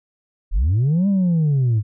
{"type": "linear two-way sweep", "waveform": "sine", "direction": "up then down", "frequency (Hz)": [31.75, 203, 101.2], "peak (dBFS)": -12, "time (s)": [0.51, 1.83], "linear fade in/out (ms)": 50, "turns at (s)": 1.08, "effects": ["tanh soft clip ceiling -13 dBFS"]}